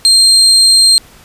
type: tone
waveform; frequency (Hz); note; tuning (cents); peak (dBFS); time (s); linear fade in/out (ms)
35% pulse; 4186; C8; 0; -3; 0.05-0.98; 0
effects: pink hiss -41 dBFS RMS until 1.24 s + resampled to 32000 Hz

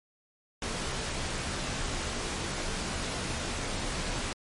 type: noise with comb filter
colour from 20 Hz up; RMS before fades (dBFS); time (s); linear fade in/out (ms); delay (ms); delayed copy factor
pink; -33; 0.62-4.33; 2; 19; -0.5
effects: low-pass 9000 Hz 12 dB/octave + MP3 48 kbps

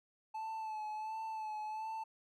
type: tone with vibrato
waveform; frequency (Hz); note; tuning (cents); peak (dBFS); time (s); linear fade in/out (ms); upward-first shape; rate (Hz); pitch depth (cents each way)
triangle; 870; A5; -20; -37; 0.34-2.04; 10; sine; 1.4; 34
effects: none

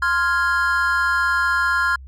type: chord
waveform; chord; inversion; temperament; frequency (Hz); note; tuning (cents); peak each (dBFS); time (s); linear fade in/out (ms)
triangle; F minor; second; equal; 1046.5 / 1396.9 / 1661.2; C6 / F6 / Ab6; 0 / 0 / 0; -21 / -17 / -21; 0.02-1.96; 5
effects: added 66 Hz sine -36 dBFS peak until 2.07 s

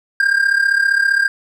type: tone with amplitude modulation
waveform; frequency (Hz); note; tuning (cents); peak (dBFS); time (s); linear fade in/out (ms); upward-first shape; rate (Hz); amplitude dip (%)
triangle; 1601; G6; +36; -7; 0.2-1.28; 2; sine; 35.2; 75
effects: none

